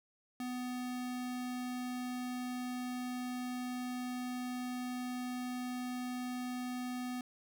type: tone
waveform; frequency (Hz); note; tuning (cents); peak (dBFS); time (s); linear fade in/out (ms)
square; 249.4; B3; +17; -38; 0.4-7.21; 2
effects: none